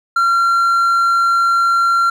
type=tone; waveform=triangle; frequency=1372 Hz; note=F6; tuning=31 cents flat; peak=-9 dBFS; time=0.16-2.1 s; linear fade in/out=5 ms; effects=none